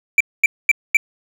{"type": "tone bursts", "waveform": "triangle", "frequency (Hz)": 2338, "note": "D7", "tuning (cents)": -8, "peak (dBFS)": -6, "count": 4, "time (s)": [0.18, 0.97], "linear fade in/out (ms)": 2, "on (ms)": 25, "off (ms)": 230, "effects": []}